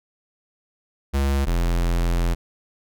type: tone pair in turn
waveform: square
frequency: 69 / 42.87 Hz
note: C#2 / F1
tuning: -7 / -31 cents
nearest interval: minor sixth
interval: 824 cents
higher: first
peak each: -19 dBFS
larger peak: neither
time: 1.13-1.46 / 1.46-2.35 s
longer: second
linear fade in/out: 20 ms
effects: none